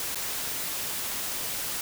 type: noise with dropouts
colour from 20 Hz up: white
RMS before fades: -32 dBFS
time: 0-1.81 s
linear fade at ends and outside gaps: 1 ms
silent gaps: 0.147-0.156 s
effects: none